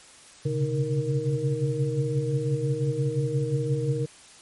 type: tone cluster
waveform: sine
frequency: 125.3 / 136.3 / 142.1 / 313.5 / 466.7 Hz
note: B2 / C#3 / C#3 / D#4 / A#4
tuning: +25 / -29 / +43 / +13 / +2 cents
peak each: -31 / -28 / -28 / -35 / -29 dBFS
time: 0.45-4.06 s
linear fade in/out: 10 ms
effects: white hiss -50 dBFS RMS until 4.41 s + MP3 48 kbps